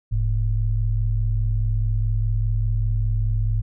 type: tone pair together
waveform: sine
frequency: 42.73 / 107.6 Hz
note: F1 / A2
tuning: -37 / -38 cents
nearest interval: octave + major third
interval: 1599 cents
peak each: -21 dBFS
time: 0.11-3.62 s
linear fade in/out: 20 ms
effects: none